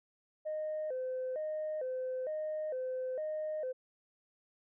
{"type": "tone with vibrato", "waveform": "sine", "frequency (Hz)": 563, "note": "C#5", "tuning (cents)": 27, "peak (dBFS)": -33, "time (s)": [0.45, 3.73], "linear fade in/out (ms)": 20, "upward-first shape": "square", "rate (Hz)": 1.1, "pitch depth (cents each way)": 160, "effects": ["tanh soft clip ceiling -31 dBFS"]}